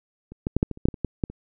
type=clicks; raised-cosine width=3 ms; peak=-27 / -12 / -7 / -6 / -17 / -29 / -6 / -8 / -24 / -11 / -10 / -25 dBFS; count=12; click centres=0.32 / 0.469 / 0.566 / 0.629 / 0.713 / 0.774 / 0.855 / 0.886 / 0.942 / 1.047 / 1.238 / 1.3 s; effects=none